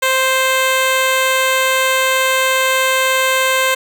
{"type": "tone", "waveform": "10% pulse", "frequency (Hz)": 523.3, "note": "C5", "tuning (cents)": 0, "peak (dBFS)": -4, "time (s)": [0.02, 3.75], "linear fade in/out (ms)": 10, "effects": []}